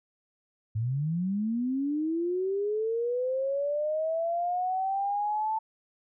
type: linear sweep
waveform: sine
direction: up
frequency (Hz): 104 to 886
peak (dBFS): -26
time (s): 0.75-5.59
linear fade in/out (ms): 10
effects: none